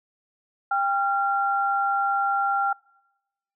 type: tone pair together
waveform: sine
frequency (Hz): 795 / 1377.5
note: G5 / F6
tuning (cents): +24 / -24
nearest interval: minor seventh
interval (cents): 952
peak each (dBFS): -23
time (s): 0.71-2.73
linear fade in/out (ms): 5
effects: noise-tail reverb RT60 1.0 s tail -26 dB re dry